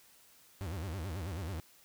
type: tone with vibrato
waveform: 40% pulse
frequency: 88 Hz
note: F2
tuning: 14 cents sharp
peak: -36 dBFS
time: 0.61-1.6 s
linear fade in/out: 0 ms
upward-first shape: sine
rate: 9.2 Hz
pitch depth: 240 cents each way
effects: white hiss -62 dBFS RMS until 1.84 s